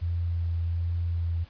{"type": "tone with vibrato", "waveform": "sine", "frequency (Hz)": 85, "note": "F2", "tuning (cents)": -46, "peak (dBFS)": -25, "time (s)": [0.01, 1.45], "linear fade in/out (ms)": 20, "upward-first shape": "sine", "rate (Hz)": 1.3, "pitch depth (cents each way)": 15, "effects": ["pink hiss -56 dBFS RMS until 1.49 s", "resampled to 11025 Hz"]}